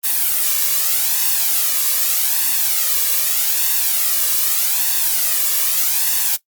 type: noise with flanger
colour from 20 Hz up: blue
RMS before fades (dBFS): -17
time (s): 0.03-6.37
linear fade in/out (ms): 20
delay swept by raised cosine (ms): 1.1 to 1.78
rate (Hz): 0.82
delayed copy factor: +0.55
effects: noise-tail reverb RT60 0.1 s tail -18 dB re dry + Opus 32 kbps